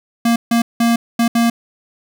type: tone bursts at uneven times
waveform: square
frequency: 233.1 Hz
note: A#3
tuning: in tune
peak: -12 dBFS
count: 5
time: 0.25-0.36 / 0.51-0.62 / 0.8-0.96 / 1.19-1.28 / 1.35-1.5 s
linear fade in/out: 5 ms
effects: none